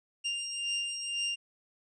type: beating tone pair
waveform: sawtooth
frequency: 2794 / 2796 Hz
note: F7 / F7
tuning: 0 / +1 cents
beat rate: 2 Hz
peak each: -34 / -30 dBFS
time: 0.24-1.36 s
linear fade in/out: 20 ms
effects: resampled to 22050 Hz